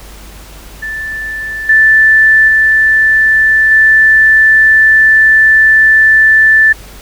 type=tone with level steps; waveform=sine; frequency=1760 Hz; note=A6; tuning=in tune; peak=-17 / -3 / -5 / -3 dBFS; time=0.82-6.73 s; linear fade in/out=10 ms; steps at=1.69 / 2.48 / 3.71 s; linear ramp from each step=5 ms; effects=added 50 Hz sine -32 dBFS peak until 7.01 s + pink hiss -35 dBFS RMS until 7.01 s